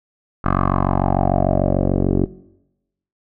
10% pulse tone with low-pass filter sweep, 46.75 Hz, F#1, 19 cents sharp, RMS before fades -17 dBFS, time 0.44-2.26 s, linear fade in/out 10 ms, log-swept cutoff 1300 to 390 Hz, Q 4.5, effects noise-tail reverb RT60 0.9 s tail -20 dB re dry

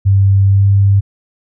sine tone with pitch glide, 98 to 99.2 Hz, G2 to G2, 0 to +21 cents, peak -6 dBFS, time 0.05-1.01 s, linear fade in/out 20 ms, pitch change +21 cents, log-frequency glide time 0.48-0.65 s, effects none

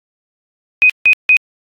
sine tone bursts, 2503 Hz, D#7, 10 cents sharp, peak -5 dBFS, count 3, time 0.82-1.368 s, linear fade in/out 0 ms, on 76 ms, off 160 ms, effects AAC 64 kbps

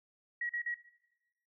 sine tone bursts, 1911 Hz, A#6, 43 cents sharp, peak -33 dBFS, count 3, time 0.41-0.744 s, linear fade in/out 5 ms, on 84 ms, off 41 ms, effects noise-tail reverb RT60 1.0 s tail -18 dB re dry

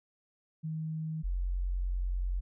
sine tone pair in turn, 158.1 / 45.06 Hz, D#3 / F#1, +28 / -45 cents, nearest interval octave + minor seventh, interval 2173 cents, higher first, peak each -33 / -29 dBFS, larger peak second, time 0.63-1.23 / 1.23-2.41 s, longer second, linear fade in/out 20 ms, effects none

